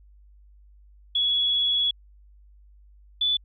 sine tone pair in turn, 3371 / 3474 Hz, G#7 / A7, +25 / -23 cents, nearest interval minor second, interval 52 cents, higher second, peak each -20 dBFS, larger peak neither, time 1.15-1.91 / 3.21-3.37 s, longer first, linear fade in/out 5 ms, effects added 50 Hz sine -50 dBFS peak until 3.44 s

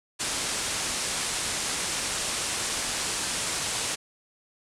white low-pass noise, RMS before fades -30 dBFS, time 0.19-3.96 s, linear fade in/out 20 ms, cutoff 9800 Hz, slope 48 dB/octave, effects none

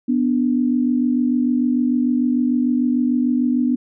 sine tone pair together, 247 / 293.7 Hz, B3 / D4, 0 / 0 cents, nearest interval minor third, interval 300 cents, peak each -16 / -21 dBFS, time 0.08-3.76 s, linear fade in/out 10 ms, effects none

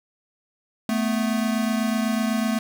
square tone pair together, 220 / 248 Hz, A3 / B3, 0 / +7 cents, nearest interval major second, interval 207 cents, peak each -23 / -27 dBFS, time 0.89-2.59 s, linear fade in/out 2 ms, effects none

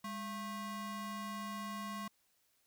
square ring-modulated tone, 441.6 Hz, A4, 6 cents sharp, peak -38 dBFS, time 0.04-2.08 s, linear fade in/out 5 ms, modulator 646 Hz, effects white hiss -75 dBFS RMS until 2.66 s

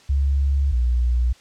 sine tone pair in turn, 69.3 / 60.59 Hz, C#2 / B1, 0 / -32 cents, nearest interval major second, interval 232 cents, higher first, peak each -16 dBFS, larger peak neither, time 0.09-0.72 / 0.72-1.33 s, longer first, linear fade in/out 10 ms, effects white hiss -51 dBFS RMS until 1.4 s + low-pass 6000 Hz 12 dB/octave

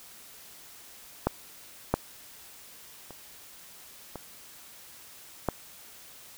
clicks, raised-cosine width 1 ms, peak -9 / -8 / -29 / -23 / -11 dBFS, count 5, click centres 1.27 / 1.94 / 3.107 / 4.157 / 5.487 s, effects white hiss -50 dBFS RMS until 6.37 s

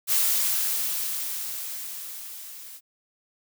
blue noise with level ramp, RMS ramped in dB -21 to -43 dBFS, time 0.07-2.81 s, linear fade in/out 50 ms, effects none

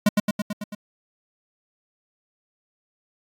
square tone with echo, 207.7 Hz, G#3, in tune, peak -14 dBFS, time 0.06-0.09 s, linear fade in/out 5 ms, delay 110 ms, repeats 6, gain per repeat -3 dB, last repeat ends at 0.75 s, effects AAC 64 kbps

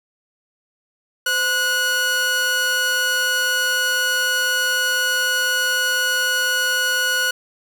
sawtooth tone pair together, 516 / 1462 Hz, C5 / F#6, -24 / -21 cents, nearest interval octave + tritone, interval 1803 cents, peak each -26 / -14 dBFS, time 1.26-7.31 s, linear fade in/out 5 ms, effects none

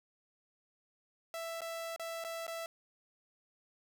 sawtooth tone with dropouts, 662 Hz, E5, 7 cents sharp, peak -35 dBFS, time 1.34-2.66 s, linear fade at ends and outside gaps 1 ms, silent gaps 1.607-1.617 / 1.962-1.996 / 2.24-2.247 / 2.467-2.479 s, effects none

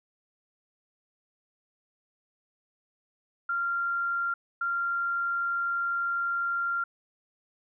sine tone bursts at uneven times, 1386 Hz, F6, 14 cents flat, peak -26 dBFS, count 2, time 3.49-4.34 / 4.61-6.84 s, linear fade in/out 5 ms, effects none

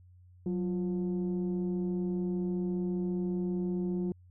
sine tone pair together, 184.17 / 350.9 Hz, F#3 / F4, -8 / +8 cents, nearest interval major seventh, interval 1116 cents, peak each -29 / -33 dBFS, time 0.46-4.12 s, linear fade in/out 2 ms, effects tanh soft clip ceiling -25 dBFS + added 90 Hz sine -54 dBFS peak until 4.3 s

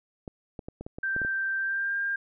clicks, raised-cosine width 2 ms, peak -24 dBFS, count 9, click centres 0.278 / 0.592 / 0.685 / 0.81 / 0.865 / 0.985 / 1.164 / 1.217 / 1.249 s
sine tone with pitch glide, 1568 to 1601.9 Hz, G6 to G6, 0 to +37 cents, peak -26 dBFS, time 1.03-2.16 s, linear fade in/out 5 ms, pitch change +37 cents, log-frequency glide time 1.58-1.96 s
effects none

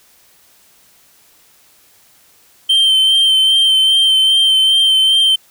triangle tone with vibrato, 3121 Hz, G7, 8 cents flat, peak -7 dBFS, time 2.69-5.36 s, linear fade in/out 10 ms, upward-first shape sine, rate 2.5 Hz, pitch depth 22 cents each way, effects white hiss -50 dBFS RMS until 5.5 s

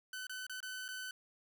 sawtooth tone with dropouts, 1512 Hz, F#6, 37 cents sharp, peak -38 dBFS, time 0.13-1.11 s, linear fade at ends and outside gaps 2 ms, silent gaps 0.269-0.295 / 0.467-0.496 / 0.604-0.628 / 0.881-0.887 s, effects none

